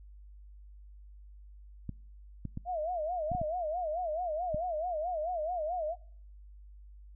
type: clicks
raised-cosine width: 5 ms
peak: -24 dBFS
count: 7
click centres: 1.893 / 2.453 / 2.574 / 3.317 / 3.35 / 3.415 / 4.545 s
type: tone with vibrato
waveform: sine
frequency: 666 Hz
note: E5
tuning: 18 cents sharp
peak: -31 dBFS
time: 2.65-5.96 s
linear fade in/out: 50 ms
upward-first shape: sine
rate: 4.6 Hz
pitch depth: 170 cents each way
effects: noise-tail reverb RT60 0.6 s tail -26 dB re dry + added 50 Hz sine -49 dBFS peak until 7.15 s